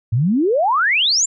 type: exponential sweep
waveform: sine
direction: up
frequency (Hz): 103.83 to 7550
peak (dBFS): -13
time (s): 0.12-1.26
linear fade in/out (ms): 10
effects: none